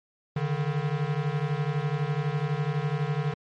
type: beating tone pair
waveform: square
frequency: 142.1 / 154.1 Hz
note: C#3 / D#3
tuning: +43 / -16 cents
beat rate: 12 Hz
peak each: -29 dBFS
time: 0.36-3.34 s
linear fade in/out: 5 ms
effects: low-pass 3000 Hz 12 dB/octave + MP3 64 kbps